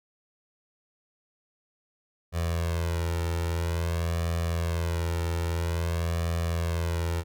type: tone with flanger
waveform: sawtooth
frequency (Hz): 84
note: E2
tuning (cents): +33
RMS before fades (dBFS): -28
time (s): 2.32-7.24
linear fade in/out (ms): 50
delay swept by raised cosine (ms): 1.7 to 2.2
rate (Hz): 0.5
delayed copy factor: +0.95
effects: none